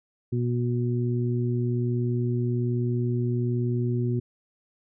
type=harmonic tone; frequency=121.2 Hz; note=B2; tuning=32 cents flat; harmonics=1 / 2 / 3; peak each=-24 / -30 / -31 dBFS; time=0.32-4.2 s; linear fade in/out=10 ms; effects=none